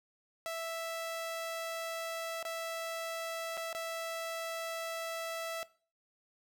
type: tone with dropouts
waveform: sawtooth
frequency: 659.3 Hz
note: E5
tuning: in tune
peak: -32 dBFS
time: 0.46-5.63 s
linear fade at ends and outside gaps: 0 ms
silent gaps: 2.427-2.451 / 3.571-3.576 / 3.729-3.749 s
effects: noise-tail reverb RT60 0.4 s tail -19 dB re dry